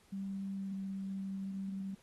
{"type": "tone with pitch glide", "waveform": "sine", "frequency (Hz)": [195.1, 193.64], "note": ["G3", "G3"], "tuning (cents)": [-8, -21], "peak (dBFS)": -37, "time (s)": [0.12, 1.95], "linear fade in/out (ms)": 10, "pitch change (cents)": -13, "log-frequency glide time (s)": [0.53, 0.74], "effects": ["pink hiss -67 dBFS RMS until 2.02 s", "AAC 32 kbps"]}